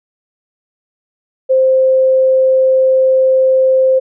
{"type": "tone", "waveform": "sine", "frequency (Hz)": 523.3, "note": "C5", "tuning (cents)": 0, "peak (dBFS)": -7, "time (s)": [1.49, 4], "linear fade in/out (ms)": 20, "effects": []}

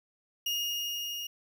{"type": "tone with level ramp", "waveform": "35% pulse", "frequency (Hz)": 2852, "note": "F7", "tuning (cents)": 36, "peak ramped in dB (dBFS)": [-27, -34], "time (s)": [0.46, 1.27], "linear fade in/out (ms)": 5, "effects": []}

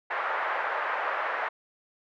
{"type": "band-pass noise", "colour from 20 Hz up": "white", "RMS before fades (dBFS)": -30, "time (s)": [0.1, 1.49], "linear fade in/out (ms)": 10, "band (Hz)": [560, 1700], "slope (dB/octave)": 24, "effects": []}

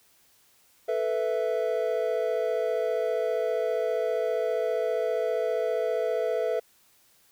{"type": "chord", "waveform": "triangle", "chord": "A suspended second", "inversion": "none", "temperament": "just", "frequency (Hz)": [440, 495, 660], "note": ["A4", "B4", "E5"], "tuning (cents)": [0, 4, 2], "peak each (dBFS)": -27, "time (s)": [0.88, 6.6], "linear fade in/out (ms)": 10, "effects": ["white hiss -62 dBFS RMS until 7.31 s"]}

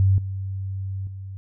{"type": "tone with level steps", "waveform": "sine", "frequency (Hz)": 96.3, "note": "G2", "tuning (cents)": -30, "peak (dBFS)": [-14, -26, -32], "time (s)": [0, 1.37], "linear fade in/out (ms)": 0, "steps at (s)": [0.18, 1.07], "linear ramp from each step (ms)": 2, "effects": []}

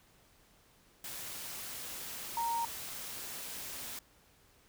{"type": "tone in noise", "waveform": "sine", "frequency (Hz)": 930, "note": "A#5", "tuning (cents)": -4, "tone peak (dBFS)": -31, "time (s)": [2.37, 2.65], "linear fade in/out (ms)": 2, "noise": "white", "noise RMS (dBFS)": -43, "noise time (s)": [1.04, 3.99], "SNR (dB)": 9, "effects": ["pink hiss -65 dBFS RMS until 4.68 s"]}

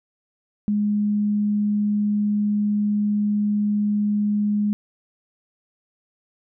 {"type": "tone", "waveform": "sine", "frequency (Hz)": 207.7, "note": "G#3", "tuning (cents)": 0, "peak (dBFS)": -18, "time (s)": [0.68, 4.73], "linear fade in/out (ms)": 0, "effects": []}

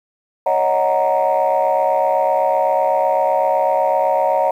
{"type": "chord", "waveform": "sine", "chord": "D# minor seventh", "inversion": "third", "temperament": "equal", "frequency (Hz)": [554.4, 622.3, 740, 932.3], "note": ["C#5", "D#5", "F#5", "A#5"], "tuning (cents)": [0, 0, 0, 0], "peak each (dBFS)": -18, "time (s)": [0.46, 4.51], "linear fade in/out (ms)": 5, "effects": ["tanh soft clip ceiling -7 dBFS", "8-bit"]}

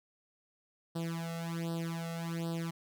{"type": "tone with flanger", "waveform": "sawtooth", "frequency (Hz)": 166.6, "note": "E3", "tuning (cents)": 19, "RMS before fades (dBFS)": -37, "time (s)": [0.95, 2.71], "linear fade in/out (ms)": 10, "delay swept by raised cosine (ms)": [0.22, 1.52], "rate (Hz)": 1.3, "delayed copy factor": 0.95, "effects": []}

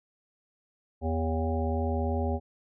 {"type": "harmonic tone with a mistuned harmonic", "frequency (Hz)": 80.2, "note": "E2", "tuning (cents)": -47, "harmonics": [1, 3, 5, 7, 9, 10], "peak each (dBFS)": [-28, -33, -35, -36, -38, -38], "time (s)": [1.01, 2.4], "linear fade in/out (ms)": 50, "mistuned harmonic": 3, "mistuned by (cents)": 21, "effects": []}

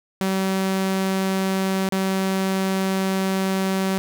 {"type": "tone with dropouts", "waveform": "sawtooth", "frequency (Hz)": 191.1, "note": "G3", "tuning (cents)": -44, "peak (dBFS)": -16, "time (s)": [0.21, 3.98], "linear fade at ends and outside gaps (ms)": 0, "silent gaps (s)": [1.89, 1.923], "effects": []}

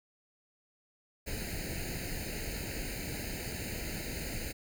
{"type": "noise with comb filter", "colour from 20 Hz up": "pink", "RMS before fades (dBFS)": -38, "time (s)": [1.26, 4.53], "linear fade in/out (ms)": 20, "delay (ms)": 0.44, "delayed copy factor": 0.95, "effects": []}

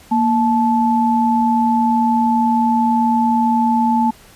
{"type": "tone pair together", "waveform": "sine", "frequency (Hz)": [233.8, 871], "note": ["A#3", "A5"], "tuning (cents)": [5, -18], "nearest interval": "octave + major seventh", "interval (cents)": 2277, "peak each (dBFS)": -15, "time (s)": [0.11, 4.11], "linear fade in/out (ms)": 10, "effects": ["pink hiss -45 dBFS RMS until 4.35 s", "resampled to 32000 Hz"]}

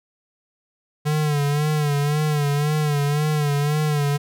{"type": "tone with vibrato", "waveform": "square", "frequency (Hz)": 148, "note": "D3", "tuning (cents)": 14, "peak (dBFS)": -19, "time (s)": [1.05, 4.18], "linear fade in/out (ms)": 20, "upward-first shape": "sine", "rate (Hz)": 1.9, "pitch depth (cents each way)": 61, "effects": []}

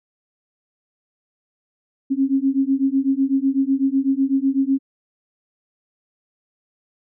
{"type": "beating tone pair", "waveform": "sine", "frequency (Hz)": [266.7, 274.7], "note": ["C4", "C#4"], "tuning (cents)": [33, -16], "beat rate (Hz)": 8, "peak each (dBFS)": [-19, -19], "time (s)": [2.1, 4.79], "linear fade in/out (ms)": 20, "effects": []}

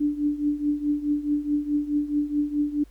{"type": "tone with tremolo", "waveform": "sine", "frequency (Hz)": 293.7, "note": "D4", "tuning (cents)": 0, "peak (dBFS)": -18, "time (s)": [0, 2.84], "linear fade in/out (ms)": 10, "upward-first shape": "triangle", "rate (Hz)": 4.7, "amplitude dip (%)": 85, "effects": ["added 50 Hz sine -47 dBFS peak until 2.9 s", "pink hiss -62 dBFS RMS until 2.9 s"]}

